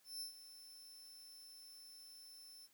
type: tone with ADSR envelope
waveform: sawtooth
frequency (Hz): 5310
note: E8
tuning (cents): +12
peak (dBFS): -40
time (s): 0.04-2.68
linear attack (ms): 170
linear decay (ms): 110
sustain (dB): -13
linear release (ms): 33
effects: white hiss -72 dBFS RMS until 2.73 s + high-pass 80 Hz 12 dB/octave